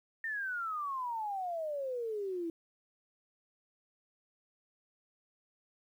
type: exponential sweep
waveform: sine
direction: down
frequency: 1837 to 325.5 Hz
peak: -34 dBFS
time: 0.24-2.5 s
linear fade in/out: 2 ms
effects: 11-bit